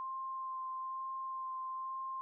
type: tone with vibrato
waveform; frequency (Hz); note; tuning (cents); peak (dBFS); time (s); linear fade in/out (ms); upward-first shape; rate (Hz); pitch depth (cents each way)
sine; 1051; C6; +7; -38; 0-2.21; 0; sine; 1.1; 10
effects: none